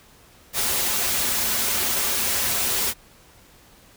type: noise with comb filter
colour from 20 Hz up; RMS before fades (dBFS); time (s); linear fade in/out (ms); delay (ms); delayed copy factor
white; -23; 0.53-2.94; 50; 6.4; -0.55
effects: pink hiss -52 dBFS RMS until 3.96 s